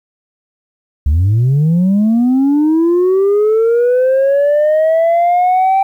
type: linear sweep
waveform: sine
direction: up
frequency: 67.4 to 782 Hz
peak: -6 dBFS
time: 1.06-5.83 s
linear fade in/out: 5 ms
effects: tanh soft clip ceiling -7 dBFS + 8-bit